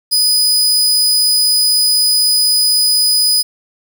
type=tone; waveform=sawtooth; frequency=4978 Hz; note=D#8; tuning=in tune; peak=-7 dBFS; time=0.11-3.43 s; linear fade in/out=20 ms; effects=7-bit

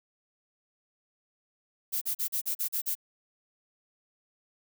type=noise bursts; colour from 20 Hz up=violet; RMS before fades=-30 dBFS; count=8; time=1.92-2.953 s; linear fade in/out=20 ms; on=95 ms; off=39 ms; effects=none

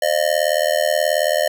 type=tone with amplitude modulation; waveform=square; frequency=608 Hz; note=D#5; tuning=40 cents flat; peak=-12 dBFS; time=0.02-1.48 s; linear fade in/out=5 ms; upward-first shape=sine; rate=78.6 Hz; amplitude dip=100%; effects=none

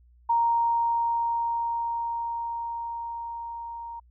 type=tone with level ramp; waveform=sine; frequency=932.3 Hz; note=A#5; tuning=in tune; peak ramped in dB=-19 to -35 dBFS; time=0.29-4 s; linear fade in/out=10 ms; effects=added 60 Hz sine -54 dBFS peak until 4.1 s

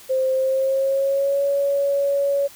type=tone with pitch glide; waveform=sine; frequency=523.3 to 560.9 Hz; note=C5 to C#5; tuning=0 to +20 cents; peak=-17 dBFS; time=0.09-2.48 s; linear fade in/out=20 ms; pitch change=+120 cents; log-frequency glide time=0.33-1.43 s; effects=white hiss -45 dBFS RMS until 2.55 s

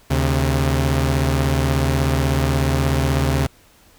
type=tone pair together; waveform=sawtooth; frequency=75.4 / 134.35 Hz; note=D2 / C3; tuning=+46 / +46 cents; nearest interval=minor seventh; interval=1000 cents; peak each=-15 dBFS; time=0.1-3.47 s; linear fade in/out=10 ms; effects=pink hiss -52 dBFS RMS until 3.98 s

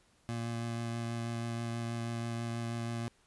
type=tone with vibrato; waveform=25% pulse; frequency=116.54 Hz; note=A#2; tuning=in tune; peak=-31 dBFS; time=0.29-3.08 s; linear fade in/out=0 ms; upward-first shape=triangle; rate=6.2 Hz; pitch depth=14 cents each way; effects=pink hiss -68 dBFS RMS until 3.26 s + resampled to 24000 Hz

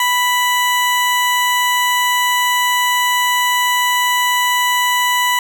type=tone; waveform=20% pulse; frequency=987.8 Hz; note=B5; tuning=in tune; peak=-8 dBFS; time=0-5.39 s; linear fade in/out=2 ms; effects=none

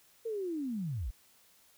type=linear sweep; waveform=sine; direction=down; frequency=466.2 to 41.2 Hz; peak=-33 dBFS; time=0.25-1.11 s; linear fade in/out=10 ms; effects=white hiss -64 dBFS RMS until 1.77 s

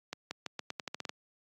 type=accelerating click train; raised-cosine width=0.2 ms; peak=-19 dBFS; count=11; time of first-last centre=0.13-1.094 s; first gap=180 ms; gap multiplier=0.85; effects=high-pass 150 Hz 12 dB/octave + AAC 64 kbps

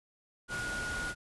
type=tone in noise; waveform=sine; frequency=1442 Hz; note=F#6; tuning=45 cents flat; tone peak=-35 dBFS; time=0.48-1.15 s; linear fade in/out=50 ms; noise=pink; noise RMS=-40 dBFS; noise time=0.48-1.15 s; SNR=+2 dB; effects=resampled to 24000 Hz

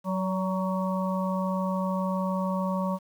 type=harmonic tone with a mistuned harmonic; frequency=186.6 Hz; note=F#3; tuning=15 cents sharp; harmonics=1 / 3 / 5 / 6; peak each=-27 / -32 / -34 / -35 dBFS; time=0.04-2.99 s; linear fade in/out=50 ms; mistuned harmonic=3; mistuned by=+29 cents; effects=9-bit

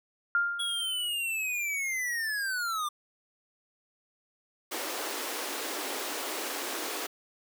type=tone with exponential decay; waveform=sine; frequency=1400 Hz; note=F6; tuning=4 cents sharp; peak=-21 dBFS; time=0.35-1.09 s; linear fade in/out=1 ms; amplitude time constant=160 ms
type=linear sweep; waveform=square; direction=down; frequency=3359 to 1174.7 Hz; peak=-30 dBFS; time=0.59-2.89 s; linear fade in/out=10 ms
type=high-pass noise; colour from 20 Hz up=pink; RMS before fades=-35 dBFS; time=4.71-7.07 s; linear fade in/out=10 ms; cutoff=280 Hz; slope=48 dB/octave
effects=none

